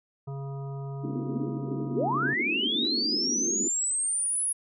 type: harmonic tone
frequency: 137.8 Hz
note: C#3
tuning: 10 cents flat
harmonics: 1 / 3 / 5 / 7 / 9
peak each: -33 / -43 / -47 / -50 / -52 dBFS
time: 0.27-2.34 s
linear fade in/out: 10 ms
type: band-pass noise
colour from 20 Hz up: pink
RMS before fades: -33 dBFS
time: 1.03-3.69 s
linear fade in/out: 20 ms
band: 220 to 380 Hz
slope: 48 dB/octave
type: linear sweep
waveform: sine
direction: up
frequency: 307.1 to 10548 Hz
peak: -25 dBFS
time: 1.95-4.53 s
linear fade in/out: 10 ms
type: clicks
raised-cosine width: 0.2 ms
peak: -33 dBFS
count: 2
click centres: 2.851 / 2.871 s
effects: none